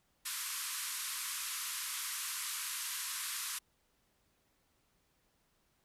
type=band-pass noise; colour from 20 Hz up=white; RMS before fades=-40 dBFS; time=0.25-3.59 s; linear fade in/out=10 ms; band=980 to 13000 Hz; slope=96 dB/octave; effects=pink hiss -75 dBFS RMS until 5.84 s